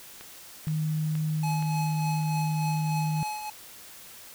click train, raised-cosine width 0.3 ms, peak -27 dBFS, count 4, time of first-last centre 0.21-1.625 s, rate 2.12 Hz
sine tone, 155.5 Hz, D#3, 1 cent flat, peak -25 dBFS, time 0.67-3.23 s, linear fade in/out 0 ms
square tone with tremolo, 849 Hz, G#5, 38 cents sharp, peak -30 dBFS, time 1.43-3.5 s, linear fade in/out 5 ms, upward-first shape triangle, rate 3.4 Hz, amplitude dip 55%
effects white hiss -47 dBFS RMS until 4.34 s

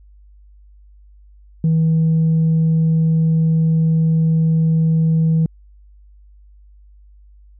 sine tone, 161.1 Hz, E3, 39 cents flat, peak -10 dBFS, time 1.64-5.46 s, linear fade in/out 2 ms, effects tanh soft clip ceiling -10 dBFS + added 50 Hz sine -43 dBFS peak until 7.59 s

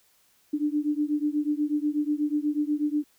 sine beating tone pair, 293.7 / 301.9 Hz, D4 / D4, 0 / +48 cents, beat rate 8.2 Hz, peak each -26 / -27 dBFS, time 0.53-3.04 s, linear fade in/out 10 ms, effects white hiss -64 dBFS RMS until 3.18 s

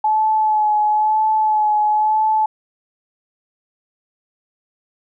sine tone with vibrato, 857 Hz, A5, 46 cents flat, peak -13 dBFS, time 0.04-2.46 s, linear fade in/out 5 ms, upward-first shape sine, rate 1 Hz, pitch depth 24 cents each way, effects none

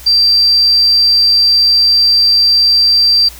sine tone, 4699 Hz, D8, in tune, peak -6 dBFS, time 0.06-3.29 s, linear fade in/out 10 ms, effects added 60 Hz sine -34 dBFS peak until 3.39 s + white hiss -35 dBFS RMS until 3.39 s

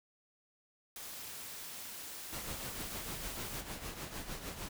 white noise, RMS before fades -46 dBFS, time 0.96-3.61 s, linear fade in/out 2 ms
pink noise with tremolo, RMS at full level -41 dBFS, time 2.32-4.69 s, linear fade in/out 10 ms, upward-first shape triangle, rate 6.6 Hz, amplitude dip 65%
effects none

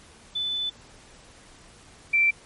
sine tone pair in turn, 3500 / 2343 Hz, A7 / D7, -10 / -5 cents, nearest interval perfect fifth, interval 695 cents, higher first, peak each -25 / -17 dBFS, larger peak second, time 0.35-0.7 / 2.13-2.31 s, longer first, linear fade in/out 10 ms, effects pink hiss -51 dBFS RMS until 2.45 s + MP3 48 kbps

